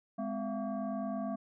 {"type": "tone with frequency modulation", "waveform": "sine", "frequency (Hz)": 207.7, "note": "G#3", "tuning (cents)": 0, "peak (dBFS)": -33, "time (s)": [0.18, 1.36], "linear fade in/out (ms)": 10, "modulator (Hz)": 464, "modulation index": 1.3, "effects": []}